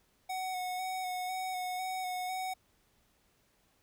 square tone with vibrato, 740 Hz, F#5, in tune, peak -35 dBFS, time 0.29-2.54 s, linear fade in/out 10 ms, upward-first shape square, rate 2 Hz, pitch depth 19 cents each way, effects pink hiss -71 dBFS RMS until 3.82 s

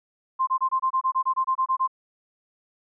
sine tone bursts, 1048 Hz, C6, 2 cents sharp, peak -19 dBFS, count 14, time 0.39-1.877 s, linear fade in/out 20 ms, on 83 ms, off 25 ms, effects none

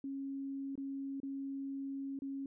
sine tone with dropouts, 273.7 Hz, C#4, 22 cents flat, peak -38 dBFS, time 0.04-2.46 s, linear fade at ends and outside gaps 2 ms, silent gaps 0.755-0.777 / 1.202-1.231 / 2.19-2.22 s, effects none

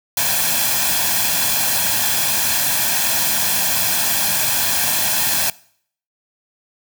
white noise with comb filter, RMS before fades -18 dBFS, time 0.17-5.5 s, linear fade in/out 2 ms, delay 1.2 ms, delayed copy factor +0.65, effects noise-tail reverb RT60 0.6 s tail -22 dB re dry + high-pass 100 Hz 12 dB/octave

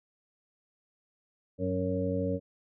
harmonic tone with a mistuned harmonic, 92.5 Hz, F#2, in tune, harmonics 1 / 2 / 3 / 5 / 6, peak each -34 / -34 / -34 / -34 / -34 dBFS, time 1.58-2.4 s, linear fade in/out 50 ms, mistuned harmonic 1, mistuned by +67 cents, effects none

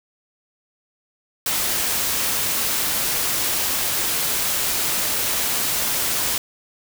white noise, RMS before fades -22 dBFS, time 1.46-6.38 s, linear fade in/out 2 ms, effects none

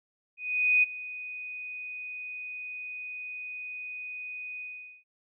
sine tone with ADSR envelope, 2489 Hz, D#7, in tune, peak -18 dBFS, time 0.37-5.04 s, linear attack 460 ms, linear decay 17 ms, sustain -18 dB, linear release 430 ms, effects none

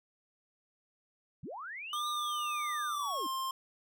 sine linear two-way sweep, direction up then down, 94.4 to 3915 to 255.6 Hz, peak -40 dBFS, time 1.43-3.27 s, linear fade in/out 5 ms, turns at 2.08 s
square tone with pitch glide, 1200 to 1056.8 Hz, D6 to C6, +37 to +17 cents, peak -34 dBFS, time 1.93-3.51 s, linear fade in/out 2 ms, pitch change -220 cents, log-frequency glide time 2.89-3.27 s
effects none

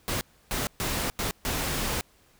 pink noise bursts at uneven times, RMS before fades -29 dBFS, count 5, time 0.08-0.21 / 0.51-0.67 / 0.8-1.1 / 1.19-1.31 / 1.45-2.01 s, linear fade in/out 0 ms, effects pink hiss -61 dBFS RMS until 2.39 s

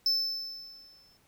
triangle tone with exponential decay, 5274 Hz, E8, in tune, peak -21 dBFS, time 0.06-1.17 s, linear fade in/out 2 ms, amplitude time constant 240 ms, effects pink hiss -66 dBFS RMS until 1.27 s

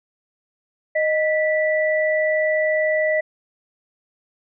sine tone pair together, 621 / 1966.4 Hz, D#5 / B6, -3 / -8 cents, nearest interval octave + minor sixth, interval 1995 cents, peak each -18 / -22 dBFS, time 0.95-3.21 s, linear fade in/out 10 ms, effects none

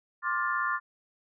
sine chord, D minor seventh, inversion third, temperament just, 1057.2 / 1174.7 / 1409.6 / 1762 Hz, C6 / D6 / F6 / A6, +18 / 0 / +16 / +2 cents, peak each -32 dBFS, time 0.22-0.8 s, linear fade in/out 50 ms, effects none

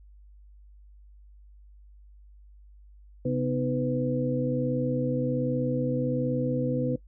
sine tone cluster, 134 / 249.6 / 310.9 / 501 Hz, C3 / B3 / D#4 / B4, +42 / +19 / -1 / +25 cents, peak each -29 / -29 / -34 / -29 dBFS, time 3.25-6.96 s, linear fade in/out 5 ms, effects noise-tail reverb RT60 0.1 s tail -19 dB re dry + added 50 Hz sine -49 dBFS peak until 7.07 s

